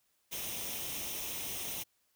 white noise with comb filter, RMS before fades -39 dBFS, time 0.31-1.84 s, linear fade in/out 20 ms, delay 0.33 ms, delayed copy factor +0.6, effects white hiss -75 dBFS RMS until 2.15 s

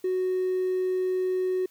triangle tone with hard clipping, 370 Hz, F#4, in tune, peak -24 dBFS, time 0.04-1.66 s, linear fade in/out 5 ms, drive 4 dB, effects white hiss -61 dBFS RMS until 1.7 s

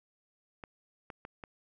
clicks, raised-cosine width 0.5 ms, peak -28 dBFS, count 4, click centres 0.638 / 1.102 / 1.251 / 1.438 s, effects none

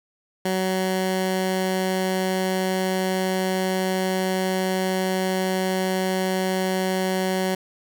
15% pulse tone, 187.4 Hz, F#3, 22 cents sharp, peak -15 dBFS, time 0.45-7.55 s, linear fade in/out 5 ms, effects none

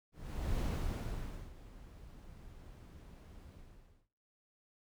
brown noise with ADSR envelope, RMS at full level -34 dBFS, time 0.12-4.08 s, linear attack 480 ms, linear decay 920 ms, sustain -19 dB, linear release 570 ms, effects noise-tail reverb RT60 1.0 s tail -26 dB re dry

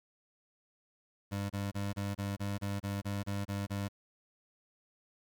25% pulse tone bursts, 100.1 Hz, G2, 37 cents sharp, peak -30 dBFS, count 12, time 1.31-3.887 s, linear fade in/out 20 ms, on 190 ms, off 27 ms, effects 11-bit

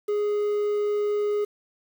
triangle tone with quantisation, 415.3 Hz, G#4, in tune, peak -20 dBFS, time 0.08-1.45 s, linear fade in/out 10 ms, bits 8, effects none

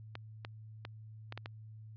clicks, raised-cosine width 0.3 ms, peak -26 dBFS, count 6, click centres 0.154 / 0.449 / 0.851 / 1.324 / 1.376 / 1.459 s, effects added 109 Hz sine -48 dBFS peak until 1.96 s + resampled to 11025 Hz

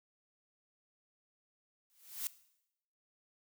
blue noise with exponential growth, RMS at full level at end -35 dBFS, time 1.9-2.27 s, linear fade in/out 0 ms, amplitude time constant 79 ms, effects noise-tail reverb RT60 0.8 s tail -18 dB re dry

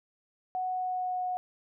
sine tone with pitch glide, 740 to 730.7 Hz, F#5 to F#5, 0 to -22 cents, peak -29 dBFS, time 0.55-1.37 s, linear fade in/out 0 ms, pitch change -22 cents, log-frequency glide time 0.66-1.24 s, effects none

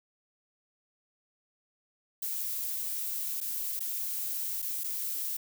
violet noise with dropouts, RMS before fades -34 dBFS, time 2.22-5.37 s, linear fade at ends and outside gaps 5 ms, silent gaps 3.404-3.411 / 3.794-3.804 / 4.62-4.624 / 4.837-4.841 s, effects none

